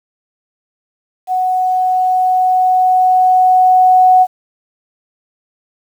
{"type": "tone with level ramp", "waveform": "sine", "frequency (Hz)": 740, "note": "F#5", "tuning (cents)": 0, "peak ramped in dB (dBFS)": [-12, -4], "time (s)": [1.27, 4.27], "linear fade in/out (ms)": 50, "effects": ["7-bit"]}